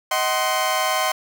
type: chord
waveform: sawtooth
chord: C diminished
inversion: first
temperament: just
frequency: 627.9 / 753.5 / 1046.5 Hz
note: Eb5 / Gb5 / C6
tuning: +16 / +31 / 0 cents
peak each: -21 / -20 / -19 dBFS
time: 0.11-1.12 s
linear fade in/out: 5 ms
effects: none